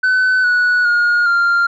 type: tone with pitch steps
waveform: sine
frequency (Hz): 1511 / 1470.5 / 1431.1 / 1392.8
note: F#6 / F#6 / F6 / F6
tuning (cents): +36 / -11 / +42 / -5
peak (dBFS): -8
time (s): 0.03-1.67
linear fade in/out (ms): 10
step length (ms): 410
effects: tanh soft clip ceiling -10 dBFS